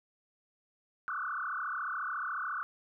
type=tone with frequency modulation; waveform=sine; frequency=1318.5 Hz; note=E6; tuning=in tune; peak=-33 dBFS; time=1.08-2.63 s; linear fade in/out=0 ms; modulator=34.1 Hz; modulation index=5.8; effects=none